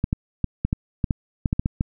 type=clicks; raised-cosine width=5 ms; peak=-8 dBFS; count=12; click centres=0.041 / 0.129 / 0.443 / 0.65 / 0.729 / 1.042 / 1.108 / 1.458 / 1.529 / 1.595 / 1.659 / 1.809 s; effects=none

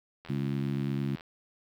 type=click train; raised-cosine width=0.3 ms; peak=-30 dBFS; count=80; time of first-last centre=0.25-1.209 s; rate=82.4 Hz
type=harmonic tone; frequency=68.7 Hz; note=C#2; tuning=15 cents flat; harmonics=2 / 3 / 4 / 5; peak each=-31 / -33 / -37 / -40 dBFS; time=0.29-1.16 s; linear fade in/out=10 ms
effects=10-bit

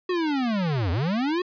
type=linear two-way sweep; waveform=square; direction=down then up; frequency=371.7 to 80 to 371.7 Hz; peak=-23 dBFS; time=0.09-1.42 s; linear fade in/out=5 ms; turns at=0.91 s; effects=resampled to 11025 Hz + 10-bit

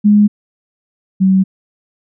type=tone pair in turn; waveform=sine; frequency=207.7 / 190.03 Hz; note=G#3 / F#3; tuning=0 / +46 cents; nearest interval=major second; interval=154 cents; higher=first; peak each=-5 / -7 dBFS; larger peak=first; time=0.04-0.28 / 1.2-1.44 s; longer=neither; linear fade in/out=20 ms; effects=none

